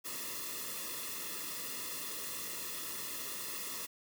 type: noise with comb filter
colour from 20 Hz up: white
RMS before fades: -41 dBFS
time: 0.04-3.87 s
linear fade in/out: 20 ms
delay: 1.3 ms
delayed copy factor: -0.95
effects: none